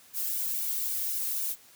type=noise with flanger; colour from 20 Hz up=violet; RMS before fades=-31 dBFS; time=0.13-1.56 s; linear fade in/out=50 ms; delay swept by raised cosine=1.5 to 2.07 ms; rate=3.9 Hz; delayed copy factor=-1; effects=white hiss -56 dBFS RMS until 1.75 s + high-pass 80 Hz 12 dB/octave